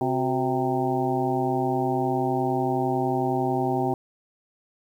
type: harmonic tone with a mistuned harmonic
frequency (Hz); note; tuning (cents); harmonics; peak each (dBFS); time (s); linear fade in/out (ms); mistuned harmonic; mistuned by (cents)
130.81; C3; 0; 1 / 2 / 3 / 4 / 5 / 6 / 7; -30 / -28 / -27 / -38 / -32 / -27 / -34; 0.01-3.94; 2; 3; -89
effects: 9-bit